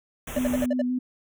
pink band-stop noise, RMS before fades -35 dBFS, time 0.27-0.66 s, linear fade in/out 5 ms, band 3500 to 5800 Hz, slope 96 dB/octave
sine tone with vibrato, 250.1 Hz, B3, 22 cents sharp, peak -23 dBFS, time 0.36-0.99 s, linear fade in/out 10 ms, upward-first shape square, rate 5.6 Hz, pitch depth 16 cents each way
triangle tone bursts, 587.3 Hz, D5, in tune, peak -21 dBFS, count 6, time 0.36-0.818 s, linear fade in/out 5 ms, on 28 ms, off 58 ms
effects none

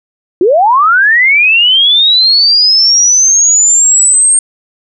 sine linear sweep, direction up, 329.3 to 8610 Hz, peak -4 dBFS, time 0.41-4.39 s, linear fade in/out 2 ms, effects none

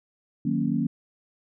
sine chord, D# minor seventh, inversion none, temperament equal, 155.56 / 185 / 233.1 / 277.2 Hz, D#3 / F#3 / A#3 / C#4, 0 / 0 / 0 / 0 cents, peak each -29 / -29 / -26 / -28 dBFS, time 0.45-0.87 s, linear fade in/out 5 ms, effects none

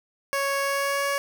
15% pulse tone with pitch glide, 554.4 to 561.2 Hz, C#5 to C#5, 0 to +21 cents, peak -17 dBFS, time 0.33-1.18 s, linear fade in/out 0 ms, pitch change +21 cents, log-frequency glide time 0.61-1.05 s, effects none

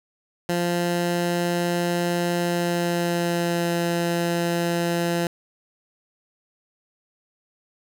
15% pulse tone with pitch glide, 173.9 to 171.31 Hz, F3 to F3, -7 to -33 cents, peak -15 dBFS, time 0.49-5.27 s, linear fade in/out 2 ms, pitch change -26 cents, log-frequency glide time 2.35-3.75 s, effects none

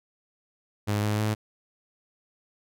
sawtooth tone with pitch steps, 103.83 / 105.64 / 107.49 Hz, G#2 / G#2 / A2, 0 / +30 / -40 cents, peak -20 dBFS, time 0.87-1.35 s, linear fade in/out 20 ms, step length 160 ms, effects none

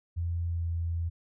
sine tone with pitch glide, 85.2 to 84.08 Hz, F2 to E2, -42 to +35 cents, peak -28 dBFS, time 0.16-1.1 s, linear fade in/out 20 ms, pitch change -23 cents, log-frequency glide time 0.47-0.66 s, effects none

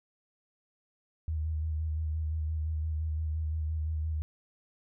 sine tone with vibrato, 78.3 Hz, D#2, 11 cents sharp, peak -29 dBFS, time 1.28-4.22 s, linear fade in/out 0 ms, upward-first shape square, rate 5.8 Hz, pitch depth 26 cents each way, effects none

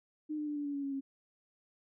sine tone with pitch steps, 305 / 300.1 / 295.3 / 290.6 / 285.9 / 281.3 / 276.8 / 272.4 Hz, D#4 / D4 / D4 / D4 / D4 / C#4 / C#4 / C#4, -34 / +38 / +10 / -18 / -46 / +26 / -2 / -30 cents, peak -34 dBFS, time 0.29-1.01 s, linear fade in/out 20 ms, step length 90 ms, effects none

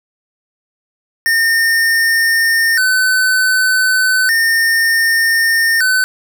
square tone with vibrato, 1661.2 Hz, G#6, in tune, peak -11 dBFS, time 1.26-6.04 s, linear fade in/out 0 ms, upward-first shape square, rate 0.33 Hz, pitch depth 160 cents each way, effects none

